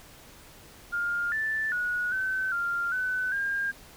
sine tone with pitch steps, 1409 / 1761 / 1458 / 1529 / 1394 / 1507 / 1608 Hz, F6 / A6 / F#6 / G6 / F6 / F#6 / G6, +15 / +1 / -26 / -44 / -4 / +31 / +44 cents, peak -26 dBFS, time 0.92-3.72 s, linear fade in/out 20 ms, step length 400 ms, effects pink hiss -51 dBFS RMS until 3.96 s

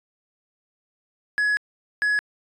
triangle tone bursts at uneven times, 1685 Hz, G#6, 25 cents sharp, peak -17 dBFS, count 2, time 1.38-1.57 / 2.02-2.19 s, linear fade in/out 0 ms, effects resampled to 24000 Hz

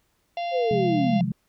harmonic tone, 692 Hz, F5, 16 cents flat, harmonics 1 / 3 / 4 / 5 / 6 / 7 / 8, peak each -26 / -42 / -39 / -43 / -48 / -54 / -52 dBFS, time 0.37-1.21 s, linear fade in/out 2 ms
sine linear sweep, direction down, 537 to 144.9 Hz, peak -21 dBFS, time 0.51-1.28 s, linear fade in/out 50 ms
sine chord, F minor, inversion second, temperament equal with one note detuned, 132.64 / 174.61 / 207.7 Hz, C3 / F3 / Ab3, +24 / 0 / 0 cents, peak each -28 dBFS, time 0.71-1.32 s, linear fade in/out 2 ms
effects pink hiss -69 dBFS RMS until 1.48 s

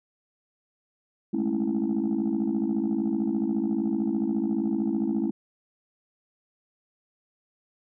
sine chord, A major seventh, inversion third, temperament just, 206.2 / 220 / 275 / 330 Hz, G#3 / A3 / C#4 / E4, -12 / 0 / -14 / +2 cents, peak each -29 / -27 / -28 / -27 dBFS, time 1.33-5.31 s, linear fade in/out 10 ms, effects tanh soft clip ceiling -18 dBFS

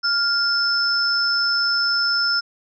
sine tone pair together, 1402 / 5264 Hz, F6 / E8, +6 / -3 cents, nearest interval octave + major seventh, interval 2291 cents, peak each -21 / -19 dBFS, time 0.03-2.41 s, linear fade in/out 20 ms, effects none

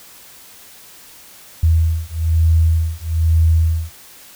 sine beating tone pair, 80.8 / 81.9 Hz, E2 / E2, -34 / -11 cents, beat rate 1.1 Hz, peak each -15 dBFS, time 1.63-3.91 s, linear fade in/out 5 ms, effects white hiss -42 dBFS RMS until 4.35 s

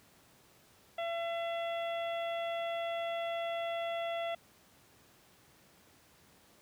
harmonic tone, 675 Hz, E5, 41 cents sharp, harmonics 1 / 2 / 3 / 4 / 5, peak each -34 / -46 / -45 / -48 / -47 dBFS, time 0.98-4.35 s, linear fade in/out 5 ms, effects pink hiss -63 dBFS RMS until 6.61 s + high-pass 80 Hz 12 dB/octave

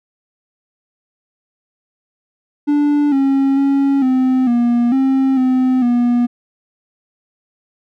triangle tone with pitch steps, 292 / 272.3 / 276.4 / 258.1 / 238.7 / 266.7 / 256.8 / 241.5 Hz, D4 / C#4 / C#4 / C4 / A#3 / C4 / C4 / B3, -10 / -31 / -5 / -23 / +41 / +33 / -32 / -39 cents, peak -9 dBFS, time 2.67-6.27 s, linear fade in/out 20 ms, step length 450 ms, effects none

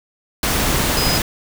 sine tone in noise, 5010 Hz, D#8, 11 cents sharp, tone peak -21 dBFS, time 0.97-1.18 s, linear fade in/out 2 ms, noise pink, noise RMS -18 dBFS, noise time 0.43-1.22 s, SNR -6 dB, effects none

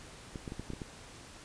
clicks, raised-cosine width 3 ms, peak -26 dBFS, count 7, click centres 0.358 / 0.478 / 0.521 / 0.596 / 0.703 / 0.735 / 0.818 s, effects pink hiss -51 dBFS RMS until 1.44 s + resampled to 22050 Hz

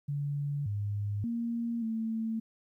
sine tone with pitch steps, 143.5 / 102.5 / 233.4 / 223.6 Hz, D3 / G#2 / A#3 / A3, -40 / -22 / +2 / +28 cents, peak -30 dBFS, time 0.08-2.4 s, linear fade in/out 10 ms, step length 580 ms, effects 12-bit

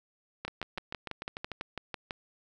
two click trains, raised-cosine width 0.3 ms, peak -19 / -21 dBFS, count 11 / 8, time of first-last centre 0.45-2.108 / 0.48-1.517 s, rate 6.03 / 6.75 Hz, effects none

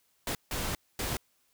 pink noise bursts at uneven times, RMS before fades -33 dBFS, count 3, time 0.27-0.35 / 0.51-0.75 / 0.99-1.17 s, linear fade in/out 2 ms, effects white hiss -71 dBFS RMS until 1.53 s

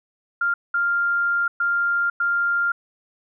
sine tone bursts at uneven times, 1396.9 Hz, F6, in tune, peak -18 dBFS, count 4, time 0.41-0.54 / 0.74-1.48 / 1.6-2.1 / 2.2-2.72 s, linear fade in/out 5 ms, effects none

